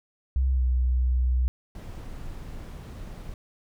sine tone with pitch glide, 65.41 to 62.64 Hz, C2 to B1, 0 to +25 cents, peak -20 dBFS, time 0.36-1.48 s, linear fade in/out 0 ms, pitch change -75 cents, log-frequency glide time 0.52-0.63 s
brown noise, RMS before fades -38 dBFS, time 1.75-3.34 s, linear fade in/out 2 ms
effects none

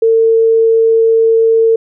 sine tone, 451.5 Hz, A4, 45 cents sharp, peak -6 dBFS, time 0.02-1.76 s, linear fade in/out 5 ms, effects none

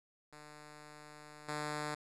5% pulse tone with level steps, 150 Hz, D3, 37 cents sharp, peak -40 / -26 dBFS, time 0.32-1.95 s, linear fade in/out 10 ms, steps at 1.48 s, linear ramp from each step 10 ms, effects resampled to 24000 Hz + 10-bit

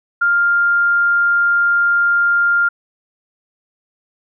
sine tone, 1400 Hz, F6, 4 cents sharp, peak -11 dBFS, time 0.21-2.69 s, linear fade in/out 10 ms, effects none

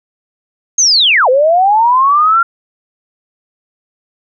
sine linear two-way sweep, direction down then up, 6530 to 492.1 to 1392 Hz, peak -6 dBFS, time 0.78-2.43 s, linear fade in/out 5 ms, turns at 1.29 s, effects none

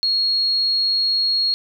sine tone, 4299 Hz, C8, 46 cents sharp, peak -16 dBFS, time 0.03-1.54 s, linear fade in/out 0 ms, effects 9-bit

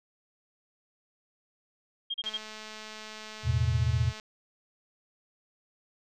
sine tone bursts, 3222 Hz, G7, 47 cents sharp, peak -29 dBFS, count 4, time 2.1-2.376 s, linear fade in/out 10 ms, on 42 ms, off 36 ms
click train, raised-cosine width 0.2 ms, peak -26 dBFS, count 424, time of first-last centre 2.24-4.198 s, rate 216 Hz
sine chord, E suspended fourth, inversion none, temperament equal with one note detuned, 82.41 / 110 / 125.34 Hz, E2 / A2 / B2, 0 / 0 / +26 cents, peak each -28 dBFS, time 3.43-4.13 s, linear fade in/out 50 ms
effects none

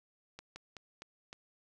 slowing click train, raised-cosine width 0.2 ms, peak -29 dBFS, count 5, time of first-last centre 0.39-1.329 s, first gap 170 ms, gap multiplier 1.22, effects none

